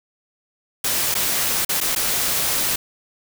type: noise with dropouts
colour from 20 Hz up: white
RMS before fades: -21 dBFS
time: 0.84-2.76 s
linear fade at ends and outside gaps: 5 ms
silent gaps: 1.143-1.15 / 1.65-1.691 / 1.804-1.811 / 1.951-1.96 s
effects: none